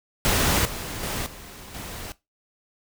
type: noise with level steps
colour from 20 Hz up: pink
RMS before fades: -21 / -33 / -29 / -42 / -36 dBFS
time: 0.25-2.12 s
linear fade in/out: 0 ms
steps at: 0.65 / 1.03 / 1.26 / 1.74 s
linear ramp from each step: 5 ms
effects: noise-tail reverb RT60 0.2 s tail -18 dB re dry